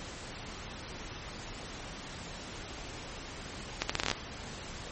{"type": "accelerating click train", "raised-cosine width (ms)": 0.2, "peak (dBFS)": -10, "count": 9, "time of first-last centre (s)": [3.82, 4.114], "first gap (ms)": 75, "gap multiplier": 0.78, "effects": ["pink hiss -43 dBFS RMS until 4.91 s", "MP3 32 kbps"]}